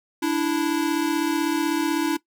square tone pair together, 293.7 / 329.7 Hz, D4 / E4, 0 / 0 cents, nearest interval major second, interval 200 cents, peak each -24 dBFS, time 0.22-2.17 s, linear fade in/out 10 ms, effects noise-tail reverb RT60 0.1 s tail -18 dB re dry

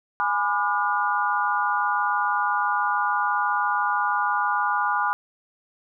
sine chord, G# diminished seventh, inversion none, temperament just, 830.6 / 996.7 / 1196.1 / 1435.3 Hz, G#5 / B5 / D6 / F6, 0 / +16 / +31 / +47 cents, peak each -26 dBFS, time 0.2-5.13 s, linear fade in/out 0 ms, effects none

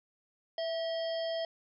harmonic tone with a mistuned harmonic, 643 Hz, E5, 43 cents flat, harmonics 1 / 3 / 5 / 7 / 8, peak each -32 / -47 / -43 / -49 / -47 dBFS, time 0.58-1.45 s, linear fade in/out 2 ms, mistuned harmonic 1, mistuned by +46 cents, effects none

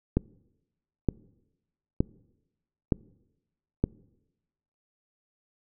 click train, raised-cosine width 3 ms, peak -9 dBFS, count 5, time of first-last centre 0.17-3.84 s, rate 1.09 Hz, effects noise-tail reverb RT60 1.0 s tail -24 dB re dry

